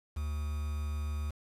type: tone with quantisation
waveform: triangle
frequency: 74.4 Hz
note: D2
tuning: 23 cents sharp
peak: -30 dBFS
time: 0.16-1.31 s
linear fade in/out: 10 ms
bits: 8
effects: resampled to 32000 Hz